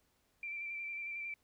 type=tone with vibrato; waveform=sine; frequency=2349 Hz; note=D7; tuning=in tune; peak=-39 dBFS; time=0.43-1.34 s; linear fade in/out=2 ms; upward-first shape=square; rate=11 Hz; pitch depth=19 cents each way; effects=pink hiss -75 dBFS RMS until 1.43 s